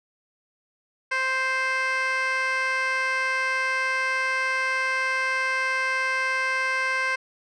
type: tone with band-pass filter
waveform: 15% pulse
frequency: 523.3 Hz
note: C5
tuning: in tune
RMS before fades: -25 dBFS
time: 1.11-7.16 s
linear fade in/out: 10 ms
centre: 2000 Hz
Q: 1.3
effects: resampled to 24000 Hz